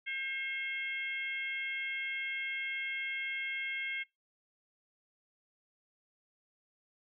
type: harmonic tone with a mistuned harmonic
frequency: 538 Hz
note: C5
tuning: 48 cents sharp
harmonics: 3 / 4 / 5 / 6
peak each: -43 / -36 / -47 / -45 dBFS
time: 0.06-4.04 s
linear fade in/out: 20 ms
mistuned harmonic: 3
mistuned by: -20 cents
effects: noise-tail reverb RT60 0.2 s tail -22 dB re dry

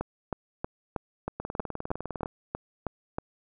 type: two click trains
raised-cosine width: 1 ms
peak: -19 / -16 dBFS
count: 18 / 11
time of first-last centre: 1.4-2.259 / 0.01-3.185 s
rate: 19.8 / 3.15 Hz
effects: none

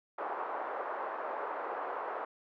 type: band-pass noise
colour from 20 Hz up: white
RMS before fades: -38 dBFS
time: 0.18-2.25 s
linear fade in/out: 5 ms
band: 430 to 1200 Hz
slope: 24 dB/octave
effects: none

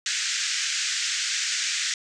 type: band-pass noise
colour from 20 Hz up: white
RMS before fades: -27 dBFS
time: 0.06-1.94 s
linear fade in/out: 2 ms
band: 1500 to 7400 Hz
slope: 48 dB/octave
effects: resampled to 22050 Hz

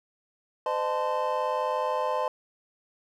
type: tone cluster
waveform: triangle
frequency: 511 / 610 / 877 / 1034 Hz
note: C5 / D#5 / A5 / C6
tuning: -41 / -34 / -6 / -21 cents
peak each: -29 dBFS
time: 0.66-2.28 s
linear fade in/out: 2 ms
effects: none

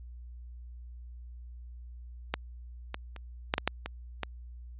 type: clicks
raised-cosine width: 0.3 ms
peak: -12 / -18 / -28 / -9 / -11 / -9 / -19 / -15 dBFS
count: 8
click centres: 2.34 / 2.944 / 3.163 / 3.539 / 3.581 / 3.676 / 3.86 / 4.233 s
effects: added 60 Hz sine -43 dBFS peak until 4.79 s + resampled to 8000 Hz

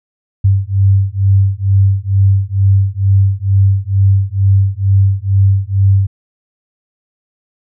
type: beating tone pair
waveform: sine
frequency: 96.7 / 98.9 Hz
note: G2 / G2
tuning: -23 / +16 cents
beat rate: 2.2 Hz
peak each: -11 dBFS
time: 0.44-6.07 s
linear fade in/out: 10 ms
effects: none

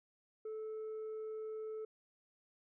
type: tone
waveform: sine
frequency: 436.1 Hz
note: A4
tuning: 15 cents flat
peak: -38 dBFS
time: 0.45-1.85 s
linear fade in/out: 5 ms
effects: tanh soft clip ceiling -40 dBFS

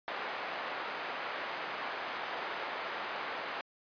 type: band-pass noise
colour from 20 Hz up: pink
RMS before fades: -39 dBFS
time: 0.08-3.61 s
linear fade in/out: 0 ms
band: 660 to 2300 Hz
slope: 12 dB/octave
effects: resampled to 11025 Hz

